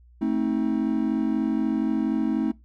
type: chord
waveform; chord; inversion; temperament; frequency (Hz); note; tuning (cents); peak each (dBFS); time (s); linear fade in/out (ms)
triangle; A diminished; none; just; 220 / 264 / 316.8; A3 / C4 / Eb4; 0 / +16 / +31; -24; 0.21-2.52; 10
effects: noise-tail reverb RT60 0.2 s tail -21 dB re dry + added 60 Hz sine -50 dBFS peak until 2.64 s